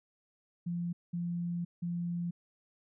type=tone bursts at uneven times; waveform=sine; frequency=172.9 Hz; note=F3; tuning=17 cents flat; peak=-32 dBFS; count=3; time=0.66-0.93 / 1.13-1.65 / 1.82-2.31 s; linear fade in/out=10 ms; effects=none